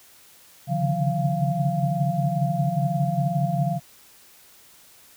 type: tone cluster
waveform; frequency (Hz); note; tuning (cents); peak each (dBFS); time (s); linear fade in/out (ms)
sine; 138.1 / 143.2 / 155.1 / 177.4 / 692; C#3 / D3 / D#3 / F3 / F5; -6 / -43 / -5 / +27 / -16; -27; 0.67-3.8; 50
effects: white hiss -52 dBFS RMS until 5.16 s